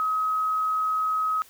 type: tone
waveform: sine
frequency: 1271 Hz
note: D#6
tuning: 36 cents sharp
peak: -22 dBFS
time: 0-1.42 s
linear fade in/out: 0 ms
effects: white hiss -53 dBFS RMS until 1.49 s